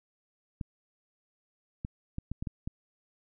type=clicks; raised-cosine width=5 ms; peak=-22 dBFS; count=7; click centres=0.612 / 1.849 / 2.184 / 2.316 / 2.425 / 2.472 / 2.675 s; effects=none